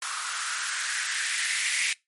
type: noise with band-pass filter sweep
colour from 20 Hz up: violet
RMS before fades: -29 dBFS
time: 0.02-1.93 s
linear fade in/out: 2 ms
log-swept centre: 1200 to 2200 Hz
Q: 4.4
effects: noise-tail reverb RT60 0.2 s tail -23 dB re dry + MP3 48 kbps